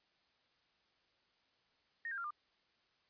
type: tone with pitch steps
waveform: sine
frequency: 1849 / 1600.4 / 1385.2 / 1198.9 Hz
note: A#6 / G6 / F6 / D6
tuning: -15 / +35 / -15 / +35 cents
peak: -39 dBFS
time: 2.05-2.306 s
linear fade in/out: 2 ms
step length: 64 ms
effects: white hiss -75 dBFS RMS until 3.09 s + resampled to 11025 Hz